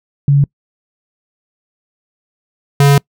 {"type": "tone pair in turn", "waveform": ["sine", "square"], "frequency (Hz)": [141.3, 141.3], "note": ["C#3", "C#3"], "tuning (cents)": [34, 34], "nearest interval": "unison", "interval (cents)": 0, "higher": "neither", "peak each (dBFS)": -6, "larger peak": "neither", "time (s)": [[0.28, 0.44], [2.8, 2.98]], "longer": "second", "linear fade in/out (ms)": 2, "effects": ["noise-tail reverb RT60 0.1 s tail -26 dB re dry"]}